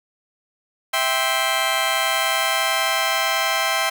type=chord; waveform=15% pulse; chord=C major; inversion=first; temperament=just; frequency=654.1 / 784.9 / 1046.5 Hz; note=E5 / G5 / C6; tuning=-14 / +2 / 0 cents; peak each=-17 dBFS; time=0.93-3.9 s; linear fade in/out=10 ms; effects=none

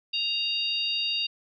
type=harmonic tone; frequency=932.3 Hz; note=A#5; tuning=in tune; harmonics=3 / 4 / 5; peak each=-28 / -30 / -32 dBFS; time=0.13-1.27 s; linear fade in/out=10 ms; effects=none

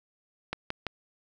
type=clicks; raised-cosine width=0.3 ms; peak=-15 dBFS; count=3; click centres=0.53 / 0.704 / 0.867 s; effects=none

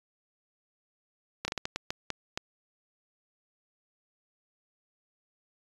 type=slowing click train; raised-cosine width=0.2 ms; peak=-14 dBFS; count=9; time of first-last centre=1.45-2.375 s; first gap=30 ms; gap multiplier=1.37; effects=resampled to 24000 Hz

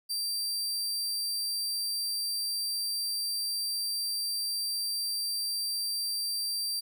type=tone; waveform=sawtooth; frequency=4699 Hz; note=D8; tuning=in tune; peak=-27 dBFS; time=0.09-6.81 s; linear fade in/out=20 ms; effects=none

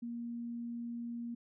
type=tone; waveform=sine; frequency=235.9 Hz; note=A#3; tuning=21 cents sharp; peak=-38 dBFS; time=0.02-1.35 s; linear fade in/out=10 ms; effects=none

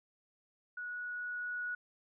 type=tone with level ramp; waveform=sine; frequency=1463 Hz; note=F#6; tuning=20 cents flat; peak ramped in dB=-39 to -35 dBFS; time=0.77-1.75 s; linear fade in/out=5 ms; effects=none

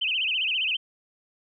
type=tone with vibrato; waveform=sine; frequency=2794 Hz; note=F7; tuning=in tune; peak=-23 dBFS; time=0.01-0.77 s; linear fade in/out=10 ms; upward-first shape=sine; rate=15 Hz; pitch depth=200 cents each way; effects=none

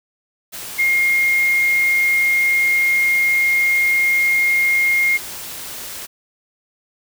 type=tone in noise; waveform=sine; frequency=2135 Hz; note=C7; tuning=34 cents sharp; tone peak=-13 dBFS; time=0.78-5.18 s; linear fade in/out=20 ms; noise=white; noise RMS=-31 dBFS; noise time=0.52-6.07 s; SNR=+15 dB; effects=none

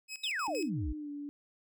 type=tone with tremolo; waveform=20% pulse; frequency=2550 Hz; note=D#7; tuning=42 cents sharp; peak=-34 dBFS; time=0.08-0.7 s; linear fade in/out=50 ms; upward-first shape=square; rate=6.4 Hz; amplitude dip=80%
type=exponential sweep; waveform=sine; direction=down; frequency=4016 to 50 Hz; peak=-32 dBFS; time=0.23-0.93 s; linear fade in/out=10 ms
type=tone with pitch glide; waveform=sine; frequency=305.3 to 289 Hz; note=D#4 to D4; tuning=-33 to -28 cents; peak=-38 dBFS; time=0.48-1.29 s; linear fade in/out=0 ms; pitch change=-95 cents; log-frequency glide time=0.95-1.1 s
effects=none

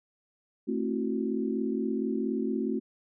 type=chord; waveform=sine; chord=F# half-diminished seventh; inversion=first; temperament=just; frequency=222 / 266.4 / 333 / 370 Hz; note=A3 / C4 / E4 / F#4; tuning=+16 / +31 / +18 / 0 cents; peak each=-31 / -32 / -36 / -33 dBFS; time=0.67-2.8 s; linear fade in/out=20 ms; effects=none

